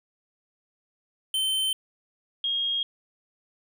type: tone pair in turn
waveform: square / sine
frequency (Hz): 3090 / 3256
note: G7 / G#7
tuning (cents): -26 / -35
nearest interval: minor second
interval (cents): 91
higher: second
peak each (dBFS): -24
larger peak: neither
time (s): 1.34-1.73 / 2.44-2.83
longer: neither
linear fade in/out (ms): 2
effects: none